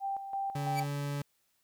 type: tone with tremolo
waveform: sine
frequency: 786 Hz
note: G5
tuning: 4 cents sharp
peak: -31 dBFS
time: 0-0.87 s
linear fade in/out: 50 ms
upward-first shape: square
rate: 3 Hz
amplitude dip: 60%
type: tone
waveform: 40% pulse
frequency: 143.1 Hz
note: D3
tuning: 45 cents flat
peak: -32 dBFS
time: 0.55-1.22 s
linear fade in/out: 5 ms
type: tone with exponential growth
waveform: sawtooth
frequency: 2310 Hz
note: D7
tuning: 29 cents flat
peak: -29 dBFS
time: 0.7-0.8 s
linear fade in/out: 5 ms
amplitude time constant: 20 ms
effects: white hiss -74 dBFS RMS until 1.63 s